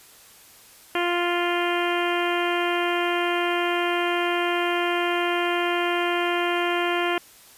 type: harmonic tone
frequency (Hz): 349.2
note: F4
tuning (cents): 0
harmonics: 1 / 2 / 3 / 4 / 5 / 6 / 7 / 8 / 9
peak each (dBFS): -25 / -28 / -30 / -31 / -32 / -33 / -33 / -34 / -35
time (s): 0.95-7.18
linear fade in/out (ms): 2
effects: white hiss -50 dBFS RMS until 7.57 s + resampled to 32000 Hz